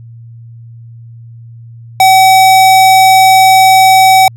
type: tone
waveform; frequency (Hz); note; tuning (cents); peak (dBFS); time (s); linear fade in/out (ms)
square; 760; F#5; +46; -3; 2-4.28; 2
effects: added 116 Hz sine -29 dBFS peak until 4.36 s